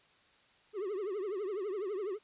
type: tone with vibrato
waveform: triangle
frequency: 397.3 Hz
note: G4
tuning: 23 cents sharp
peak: -32 dBFS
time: 0.73-2.19 s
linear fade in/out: 50 ms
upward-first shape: triangle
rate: 12 Hz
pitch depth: 200 cents each way
effects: white hiss -65 dBFS RMS until 2.23 s + resampled to 8000 Hz